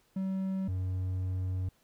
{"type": "tone pair in turn", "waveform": "triangle", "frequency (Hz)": [190.7, 92.74], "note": ["G3", "F#2"], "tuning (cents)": [-47, 5], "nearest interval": "octave", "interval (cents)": 1248, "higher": "first", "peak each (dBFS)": -28, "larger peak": "neither", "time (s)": [[0.16, 0.68], [0.68, 1.69]], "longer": "second", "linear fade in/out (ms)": 5, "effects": ["pink hiss -69 dBFS RMS until 1.83 s"]}